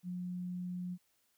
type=tone; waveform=sine; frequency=179.4 Hz; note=F3; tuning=47 cents sharp; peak=-37 dBFS; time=0.03-0.98 s; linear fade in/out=50 ms; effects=white hiss -75 dBFS RMS until 1.37 s